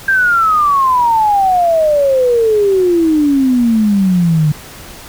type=exponential sweep; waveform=sine; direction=down; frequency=1600 to 148 Hz; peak=-8 dBFS; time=0.08-4.52 s; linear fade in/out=5 ms; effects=pink hiss -33 dBFS RMS until 5.08 s